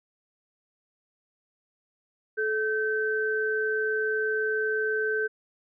sine tone pair together, 433 / 1543 Hz, A4 / G6, -28 / -28 cents, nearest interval octave + minor seventh, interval 2200 cents, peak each -27 dBFS, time 2.37-5.28 s, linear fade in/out 20 ms, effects none

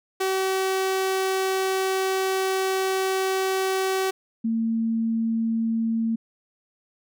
sawtooth / sine tone pair in turn, 380.8 / 226.4 Hz, F#4 / A3, +50 / +50 cents, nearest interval major sixth, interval 900 cents, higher first, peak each -18 / -21 dBFS, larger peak first, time 0.2-4.11 / 4.44-6.16 s, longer first, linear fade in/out 10 ms, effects none

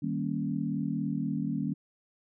sine chord, Eb dominant seventh, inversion none, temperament equal, 155.56 / 196 / 233.1 / 277.2 Hz, Eb3 / G3 / Bb3 / Db4, 0 / 0 / 0 / 0 cents, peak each -34 dBFS, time 0.02-1.74 s, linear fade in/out 10 ms, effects none

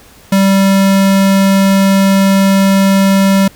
square tone, 194.7 Hz, G3, 12 cents flat, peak -7 dBFS, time 0.32-3.48 s, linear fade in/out 5 ms, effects pink hiss -41 dBFS RMS until 3.55 s

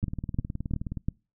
two click trains, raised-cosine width 5 ms, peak -14 / -20 dBFS, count 4 / 19, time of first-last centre 0.04-1.085 / 0.03-0.972 s, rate 2.87 / 19.1 Hz, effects noise-tail reverb RT60 0.3 s tail -26 dB re dry

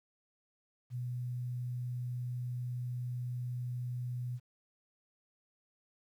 sine tone, 123.47 Hz, B2, in tune, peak -35 dBFS, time 0.9-4.4 s, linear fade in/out 50 ms, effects 11-bit

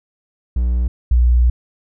triangle / sine tone pair in turn, 60.5 / 60.5 Hz, B1 / B1, -35 / -35 cents, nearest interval unison, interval 0 cents, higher neither, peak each -12 / -9 dBFS, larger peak second, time 0.56-0.88 / 1.11-1.5 s, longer second, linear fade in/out 5 ms, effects none

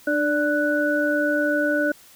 sine tone cluster, 298 / 585 / 1482 Hz, D4 / D5 / F#6, +25 / -7 / +2 cents, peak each -23 dBFS, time 0.07-1.92 s, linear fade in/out 5 ms, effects white hiss -50 dBFS RMS until 2.15 s

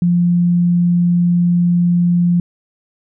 sine tone, 174.5 Hz, F3, 1 cent flat, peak -10 dBFS, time 0.02-2.4 s, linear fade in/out 2 ms, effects none

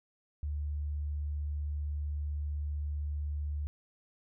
sine tone, 73.7 Hz, D2, 7 cents sharp, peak -32 dBFS, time 0.43-3.67 s, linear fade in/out 0 ms, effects none

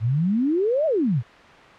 sine exponential two-way sweep, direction up then down, 104 to 659.3 to 104 Hz, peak -18 dBFS, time 0-1.23 s, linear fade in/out 50 ms, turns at 0.86 s, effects white hiss -45 dBFS RMS until 1.78 s + low-pass 2000 Hz 12 dB/octave

